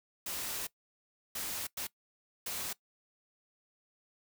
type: noise bursts at uneven times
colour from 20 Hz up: white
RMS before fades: -38 dBFS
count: 4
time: 0.26-0.67 / 1.35-1.67 / 1.77-1.87 / 2.46-2.73 s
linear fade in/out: 5 ms
effects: noise-tail reverb RT60 0.1 s tail -20 dB re dry